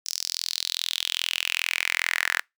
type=tone with high-pass filter sweep; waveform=sawtooth; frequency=42.44 Hz; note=F1; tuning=49 cents flat; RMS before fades=-28 dBFS; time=0.05-2.41 s; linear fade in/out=20 ms; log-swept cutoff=5500 to 1700 Hz; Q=4.5; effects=noise-tail reverb RT60 0.2 s tail -26 dB re dry